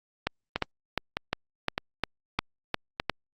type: two click trains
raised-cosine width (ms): 0.3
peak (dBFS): -9 / -11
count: 9 / 5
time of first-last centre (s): 0.27-3.097 / 0.56-2.999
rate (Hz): 2.83 / 1.64
effects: Opus 48 kbps